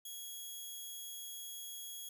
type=tone; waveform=10% pulse; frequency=3322 Hz; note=G#7; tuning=in tune; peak=-36 dBFS; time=0.05-2.09 s; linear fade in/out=5 ms; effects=11-bit